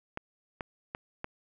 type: clicks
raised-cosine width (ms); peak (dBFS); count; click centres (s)
0.5; -20; 4; 0.174 / 0.608 / 0.949 / 1.244
effects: none